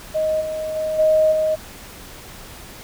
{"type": "tone with level steps", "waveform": "sine", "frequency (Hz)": 625, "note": "D#5", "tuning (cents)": 8, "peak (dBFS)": [-17, -23, -20, -12, -16], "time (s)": [0.14, 1.56], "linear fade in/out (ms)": 20, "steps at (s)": [0.4, 0.75, 0.98, 1.31], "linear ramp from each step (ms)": 20, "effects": ["pink hiss -39 dBFS RMS until 2.83 s"]}